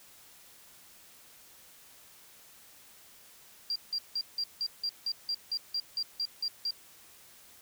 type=tone bursts; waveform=sine; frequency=4752 Hz; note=D8; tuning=20 cents sharp; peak=-29 dBFS; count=14; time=3.7-6.708 s; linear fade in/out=2 ms; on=57 ms; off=170 ms; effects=white hiss -56 dBFS RMS until 7.61 s